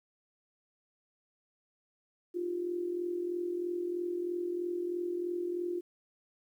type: tone with amplitude modulation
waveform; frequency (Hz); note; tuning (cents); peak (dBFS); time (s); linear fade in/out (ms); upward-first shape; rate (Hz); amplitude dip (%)
sine; 351.7; F4; +12; -29; 2.34-5.81; 20; sine; 43.1; 60
effects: 11-bit